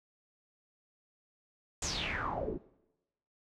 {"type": "noise with low-pass filter sweep", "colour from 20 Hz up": "pink", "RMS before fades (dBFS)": -36, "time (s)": [1.82, 2.58], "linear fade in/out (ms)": 5, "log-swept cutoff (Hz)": [7600, 290], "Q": 6.9, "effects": ["noise-tail reverb RT60 0.9 s tail -20 dB re dry"]}